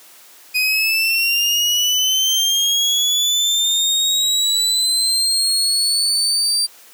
30% pulse linear sweep, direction up, 2489 to 4699 Hz, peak -12 dBFS, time 0.54-6.67 s, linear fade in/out 20 ms, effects white hiss -45 dBFS RMS until 6.93 s + high-pass 300 Hz 12 dB/octave

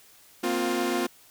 sawtooth chord, Bb suspended second, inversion none, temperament equal with one note detuned, 233.1 / 261.6 / 352.9 Hz, Bb3 / C4 / F4, 0 / 0 / +18 cents, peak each -28 / -26 / -23 dBFS, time 0.43-1.07 s, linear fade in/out 10 ms, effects white hiss -55 dBFS RMS until 1.3 s

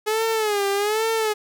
sawtooth tone with vibrato, 422.9 Hz, G#4, 31 cents sharp, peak -16 dBFS, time 0.06-1.34 s, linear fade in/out 20 ms, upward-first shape sine, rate 1.2 Hz, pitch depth 110 cents each way, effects none

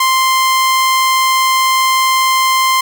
sawtooth tone, 1046.5 Hz, C6, in tune, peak -6 dBFS, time 0-2.81 s, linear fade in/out 5 ms, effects none

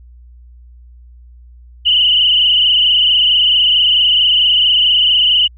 sine tone with frequency modulation, 2960 Hz, F#7, in tune, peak -8 dBFS, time 1.85-5.48 s, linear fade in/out 20 ms, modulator 24.5 Hz, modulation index 4.6, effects added 60 Hz sine -37 dBFS peak until 5.57 s

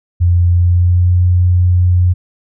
sine tone with pitch glide, 87.5 to 89.49 Hz, F2 to F2, +4 to +43 cents, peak -7 dBFS, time 0.2-2.14 s, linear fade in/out 20 ms, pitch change +39 cents, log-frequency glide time 0.52-1.17 s, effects none

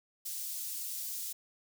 white high-pass noise, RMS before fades -39 dBFS, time 0.25-1.33 s, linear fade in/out 10 ms, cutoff 5400 Hz, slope 12 dB/octave, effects none

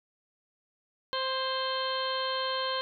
harmonic tone with a mistuned harmonic, 523.3 Hz, C5, in tune, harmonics 1 / 2 / 3 / 4 / 5 / 6 / 7 / 8, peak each -34 / -33 / -38 / -46 / -47 / -36 / -44 / -37 dBFS, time 1.13-2.81 s, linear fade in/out 0 ms, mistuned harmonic 3, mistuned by +22 cents, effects none

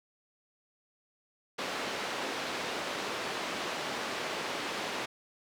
pink band-pass noise, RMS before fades -36 dBFS, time 1.58-5.06 s, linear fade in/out 10 ms, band 340 to 4400 Hz, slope 12 dB/octave, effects none

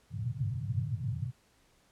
pink band-pass noise, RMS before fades -34 dBFS, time 0.1-1.32 s, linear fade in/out 50 ms, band 100 to 140 Hz, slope 48 dB/octave, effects pink hiss -67 dBFS RMS until 1.91 s + low-pass 11000 Hz 12 dB/octave

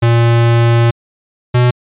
square tone pair in turn, 117.2 / 123.28 Hz, A#2 / B2, +10 / -3 cents, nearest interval minor second, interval 87 cents, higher second, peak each -8 dBFS, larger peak neither, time 0.02-0.91 / 1.54-1.71 s, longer first, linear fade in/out 10 ms, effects resampled to 8000 Hz

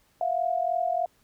sine tone pair together, 671 / 714.2 Hz, E5 / F5, +31 / +39 cents, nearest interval minor second, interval 108 cents, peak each -27 / -26 dBFS, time 0.21-1.06 s, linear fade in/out 2 ms, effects pink hiss -65 dBFS RMS until 1.23 s

